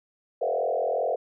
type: tone with frequency modulation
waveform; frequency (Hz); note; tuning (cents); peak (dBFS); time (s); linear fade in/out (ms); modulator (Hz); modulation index
sine; 587.3; D5; 0; -23; 0.41-1.16; 10; 42.6; 3.1
effects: none